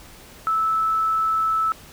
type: tone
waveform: sine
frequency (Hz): 1310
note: E6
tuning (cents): -11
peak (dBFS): -18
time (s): 0.47-1.72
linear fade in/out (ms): 0
effects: pink hiss -45 dBFS RMS until 1.92 s